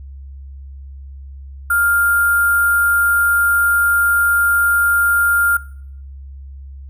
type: tone with sample-and-hold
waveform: sine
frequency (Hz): 1401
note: F6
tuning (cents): +5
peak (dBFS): -12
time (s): 1.7-5.57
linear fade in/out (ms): 5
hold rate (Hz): 11025
effects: noise-tail reverb RT60 0.7 s tail -22 dB re dry + added 68 Hz sine -31 dBFS peak until 6.89 s